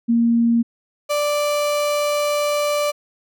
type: tone pair in turn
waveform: sine / 35% pulse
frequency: 233.1 / 587.4 Hz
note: A#3 / D5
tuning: 0 / 0 cents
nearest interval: octave + major third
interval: 1600 cents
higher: second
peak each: -13 / -16 dBFS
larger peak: first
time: 0.08-0.63 / 1.09-2.92 s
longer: second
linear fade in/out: 20 ms
effects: none